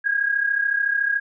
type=tone pair together; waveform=sine; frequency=1610.2 / 1644 Hz; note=G6 / G#6; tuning=+46 / -18 cents; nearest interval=unison; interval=36 cents; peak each=-24 / -20 dBFS; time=0.04-1.2 s; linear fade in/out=20 ms; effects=none